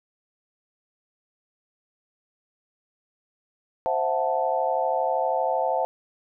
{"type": "chord", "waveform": "sine", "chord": "F# half-diminished seventh", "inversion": "second", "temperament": "equal with one note detuned", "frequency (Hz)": [523.3, 659.3, 731.9, 880], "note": ["C5", "E5", "F#5", "A5"], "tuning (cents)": [0, 0, -19, 0], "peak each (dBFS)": -27, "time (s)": [3.86, 5.85], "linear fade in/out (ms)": 0, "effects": []}